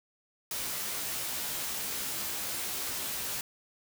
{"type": "noise with comb filter", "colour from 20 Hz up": "white", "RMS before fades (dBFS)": -35, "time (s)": [0.51, 3.41], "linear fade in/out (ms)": 2, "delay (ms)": 15, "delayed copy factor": 0.65, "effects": []}